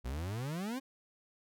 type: exponential sweep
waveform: 40% pulse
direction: up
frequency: 58.4 to 277.2 Hz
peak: -35 dBFS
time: 0.04-0.8 s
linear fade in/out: 20 ms
effects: none